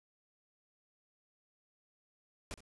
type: noise with echo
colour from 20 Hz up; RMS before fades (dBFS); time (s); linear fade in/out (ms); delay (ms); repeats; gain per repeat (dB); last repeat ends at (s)
pink; -42; 2.51-2.54; 0; 65; 1; -15; 2.605
effects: resampled to 24000 Hz